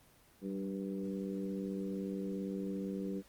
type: harmonic tone with a mistuned harmonic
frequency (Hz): 97.6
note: G2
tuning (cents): -7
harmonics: 2 / 3 / 4 / 5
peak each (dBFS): -38 / -42 / -44 / -46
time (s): 0.41-3.23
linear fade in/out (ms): 50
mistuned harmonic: 2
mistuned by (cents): -21
effects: pink hiss -64 dBFS RMS until 3.28 s + Opus 24 kbps